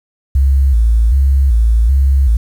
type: tone with vibrato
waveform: sine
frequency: 61.74 Hz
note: B1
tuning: in tune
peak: -7 dBFS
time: 0.35-2.37 s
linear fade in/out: 5 ms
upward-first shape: square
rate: 1.3 Hz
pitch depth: 160 cents each way
effects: 7-bit